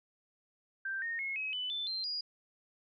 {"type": "tone with pitch steps", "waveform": "sine", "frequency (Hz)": [1570, 1845.6, 2170, 2550, 2998, 3525, 4143, 4871], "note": ["G6", "A#6", "C#7", "D#7", "F#7", "A7", "C8", "D#8"], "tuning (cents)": [2, -18, -37, 42, 22, 2, -18, -38], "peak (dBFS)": -34, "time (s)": [0.85, 2.21], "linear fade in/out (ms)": 5, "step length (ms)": 170, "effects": []}